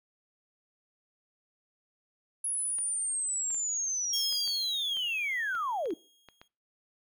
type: linear sweep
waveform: sine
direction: down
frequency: 10548 to 283 Hz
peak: -29 dBFS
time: 2.44-5.94 s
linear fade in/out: 5 ms
type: clicks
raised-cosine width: 0.3 ms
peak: -33 dBFS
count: 11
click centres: 2.786 / 3.505 / 3.546 / 4.325 / 4.476 / 4.97 / 5.551 / 5.857 / 5.906 / 6.287 / 6.415 s
type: tone with exponential decay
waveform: sawtooth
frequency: 3267 Hz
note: G#7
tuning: 29 cents flat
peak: -27 dBFS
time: 4.13-6.48 s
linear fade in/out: 5 ms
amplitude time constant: 510 ms
effects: noise-tail reverb RT60 0.4 s tail -24 dB re dry